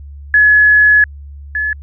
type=tone pair in turn; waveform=sine; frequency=1698 / 1711.8 Hz; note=G#6 / A6; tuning=+38 / -48 cents; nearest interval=unison; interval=14 cents; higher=second; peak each=-5 / -14 dBFS; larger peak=first; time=0.34-1.04 / 1.55-1.73 s; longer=first; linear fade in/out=2 ms; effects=added 71 Hz sine -29 dBFS peak until 1.82 s